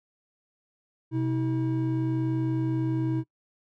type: tone pair together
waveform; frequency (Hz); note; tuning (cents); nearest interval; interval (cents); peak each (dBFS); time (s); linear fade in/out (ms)
triangle; 127.3 / 321; C3 / E4; -47 / -46; octave + major third; 1601; -25; 1.11-3.24; 50
effects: noise-tail reverb RT60 0.1 s tail -21 dB re dry